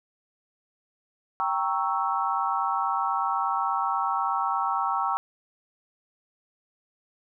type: chord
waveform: sine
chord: G diminished seventh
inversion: none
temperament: equal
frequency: 784 / 932.3 / 1108.7 / 1318.5 Hz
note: G5 / Bb5 / Db6 / Fb6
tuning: 0 / 0 / 0 / 0 cents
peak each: -29 dBFS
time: 1.4-5.17 s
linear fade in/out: 0 ms
effects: none